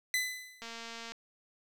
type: tone with exponential decay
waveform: sawtooth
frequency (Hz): 2009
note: B6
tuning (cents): +29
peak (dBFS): -23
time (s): 0.14-0.74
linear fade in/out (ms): 1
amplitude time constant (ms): 130
type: click train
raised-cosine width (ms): 0.2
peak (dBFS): -27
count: 116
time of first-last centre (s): 0.62-1.12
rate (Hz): 230
effects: none